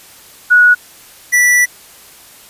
sine / square tone pair in turn, 1462 / 1962.8 Hz, F#6 / B6, -21 / -11 cents, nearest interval perfect fourth, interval 510 cents, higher second, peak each -4 / -8 dBFS, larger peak first, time 0.5-0.75 / 1.32-1.66 s, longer second, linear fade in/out 20 ms, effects white hiss -40 dBFS RMS until 2.49 s + resampled to 32000 Hz

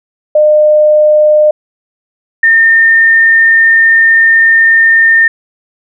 sine tone pair in turn, 606 / 1815.9 Hz, D#5 / A#6, -46 / -46 cents, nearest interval octave + perfect fifth, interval 1900 cents, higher second, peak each -3 dBFS, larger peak neither, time 0.35-1.51 / 2.43-5.28 s, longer second, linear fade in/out 5 ms, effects none

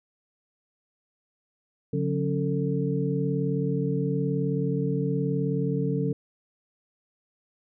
sine tone cluster, 142.3 / 181.3 / 277.1 / 446.6 Hz, C#3 / F#3 / C#4 / A4, +46 / -35 / -1 / +26 cents, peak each -27 / -29 / -31 / -30 dBFS, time 1.93-6.13 s, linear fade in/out 5 ms, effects none

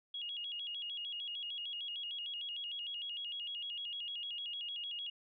sine tone with vibrato, 3080 Hz, G7, 31 cents flat, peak -39 dBFS, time 0.14-5.1 s, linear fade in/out 5 ms, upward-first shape square, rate 6.6 Hz, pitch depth 130 cents each way, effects none

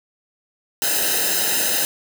white noise with comb filter, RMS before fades -20 dBFS, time 0.82-1.85 s, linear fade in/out 0 ms, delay 0.88 ms, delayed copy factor -1, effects none

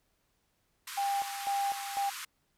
pink band-pass noise, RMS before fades -42 dBFS, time 0.87-2.25 s, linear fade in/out 5 ms, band 1000 to 14000 Hz, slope 96 dB/octave
sine tone with tremolo, 798 Hz, G5, 31 cents sharp, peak -28 dBFS, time 0.97-2.1 s, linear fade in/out 10 ms, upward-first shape square, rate 2 Hz, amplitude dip 70%
effects pink hiss -75 dBFS RMS until 2.57 s

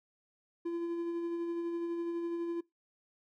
triangle tone with tremolo, 340 Hz, F4, 46 cents flat, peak -30 dBFS, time 0.65-2.61 s, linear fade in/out 10 ms, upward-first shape sine, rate 12 Hz, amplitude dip 30%, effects noise-tail reverb RT60 0.2 s tail -23 dB re dry

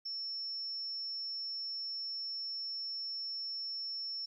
sine tone, 5400 Hz, E8, 41 cents sharp, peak -37 dBFS, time 0.05-4.26 s, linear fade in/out 10 ms, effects 12-bit

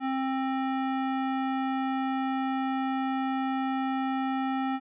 square tone with band-pass filter, 265 Hz, C4, 22 cents sharp, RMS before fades -29 dBFS, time 0-4.8 s, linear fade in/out 50 ms, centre 820 Hz, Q 0.64, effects resampled to 8000 Hz

